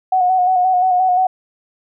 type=tone with vibrato; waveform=sine; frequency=736 Hz; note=F#5; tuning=9 cents flat; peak=-11 dBFS; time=0.12-1.27 s; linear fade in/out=5 ms; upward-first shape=square; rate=5.7 Hz; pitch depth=30 cents each way; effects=none